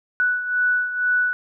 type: beating tone pair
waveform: sine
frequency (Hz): 1480 / 1482.1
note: F#6 / F#6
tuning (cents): 0 / +2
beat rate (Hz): 2.1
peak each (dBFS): -19 / -25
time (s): 0.2-1.33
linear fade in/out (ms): 0
effects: none